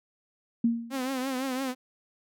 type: tone with exponential decay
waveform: sine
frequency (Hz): 232.5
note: A#3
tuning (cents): -4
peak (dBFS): -18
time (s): 0.64-1.06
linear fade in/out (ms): 5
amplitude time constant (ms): 91
type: tone with vibrato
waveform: sawtooth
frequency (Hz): 261.7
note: C4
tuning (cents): 0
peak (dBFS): -25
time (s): 0.9-1.75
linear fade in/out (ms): 50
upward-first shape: triangle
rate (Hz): 5.9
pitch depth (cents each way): 88
effects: none